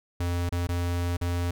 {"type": "tone with dropouts", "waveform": "square", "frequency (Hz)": 87.31, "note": "F2", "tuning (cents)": 0, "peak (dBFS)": -26, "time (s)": [0.2, 1.51], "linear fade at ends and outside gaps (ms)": 5, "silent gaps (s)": [[0.493, 0.522], [0.671, 0.689], [1.169, 1.212]], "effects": []}